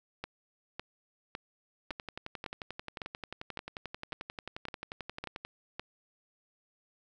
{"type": "two click trains", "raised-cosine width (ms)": 0.3, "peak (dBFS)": [-23, -21], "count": [41, 11], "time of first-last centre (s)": [[1.91, 5.45], [0.24, 5.796]], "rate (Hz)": [11.3, 1.8], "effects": []}